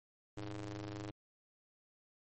sawtooth ring-modulated tone, 100.9 Hz, G#2, 49 cents flat, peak -35 dBFS, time 0.37-1.11 s, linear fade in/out 5 ms, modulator 214 Hz, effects MP3 32 kbps

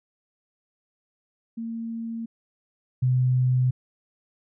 sine tone pair in turn, 228.5 / 127.1 Hz, A#3 / C3, -34 / -50 cents, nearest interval minor seventh, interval 1016 cents, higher first, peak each -29 / -18 dBFS, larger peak second, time 1.57-2.26 / 3.02-3.71 s, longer neither, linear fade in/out 10 ms, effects none

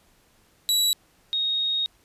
sawtooth / sine tone pair in turn, 3914 / 3738 Hz, B7 / A#7, -16 / +4 cents, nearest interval minor second, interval 80 cents, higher first, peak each -16 / -22 dBFS, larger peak first, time 0.69-0.93 / 1.33-1.86 s, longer second, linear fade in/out 0 ms, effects pink hiss -61 dBFS RMS until 2.04 s + resampled to 32000 Hz

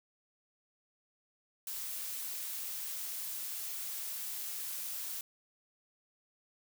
blue noise, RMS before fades -40 dBFS, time 1.67-5.21 s, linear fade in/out 2 ms, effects none

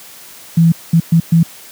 sine tone bursts at uneven times, 165.9 Hz, E3, 11 cents sharp, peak -5 dBFS, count 4, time 0.57-0.72 / 0.93-1 / 1.12-1.2 / 1.32-1.43 s, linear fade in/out 5 ms, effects white hiss -37 dBFS RMS until 1.71 s + high-pass 100 Hz 12 dB/octave

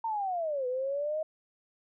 sine linear two-way sweep, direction down then up, 920 to 493.9 to 634 Hz, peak -29 dBFS, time 0.04-1.23 s, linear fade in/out 5 ms, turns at 0.67 s, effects none

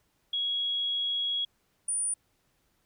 sine tone pair in turn, 3322 / 9396 Hz, G#7 / D9, 0 / 0 cents, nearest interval octave + tritone, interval 1800 cents, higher second, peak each -27 dBFS, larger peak neither, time 0.33-1.45 / 1.88-2.14 s, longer first, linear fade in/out 5 ms, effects pink hiss -72 dBFS RMS until 2.85 s

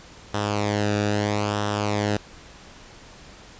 sawtooth tone with flanger, 103.83 Hz, G#2, in tune, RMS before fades -24 dBFS, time 0.34-2.17 s, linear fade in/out 5 ms, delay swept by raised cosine 0.44 to 0.96 ms, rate 0.77 Hz, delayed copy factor -0.65, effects pink hiss -46 dBFS RMS until 3.59 s + resampled to 16000 Hz

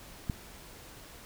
click, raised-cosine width 5 ms, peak -18 dBFS, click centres 0.298 s, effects pink hiss -50 dBFS RMS until 1.25 s

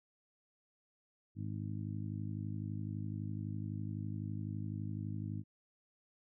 harmonic tone, 51.91 Hz, G#1, in tune, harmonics 2 / 3 / 4 / 5 / 6, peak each -40 / -44 / -46 / -48 / -50 dBFS, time 1.35-5.44 s, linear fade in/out 50 ms, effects none

